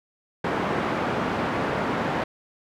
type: band-pass noise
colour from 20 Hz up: pink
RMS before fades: -26 dBFS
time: 0.44-2.24 s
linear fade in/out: 5 ms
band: 190 to 1600 Hz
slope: 12 dB/octave
effects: none